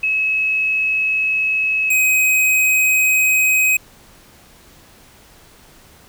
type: tone pair in turn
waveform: sine / square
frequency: 2575 / 2525 Hz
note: E7 / D#7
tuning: -41 / +25 cents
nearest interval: unison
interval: 34 cents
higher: first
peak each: -15 / -13 dBFS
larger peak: second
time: 0.03-1.9 / 1.9-3.77 s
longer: neither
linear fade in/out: 5 ms
effects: pink hiss -47 dBFS RMS until 6.08 s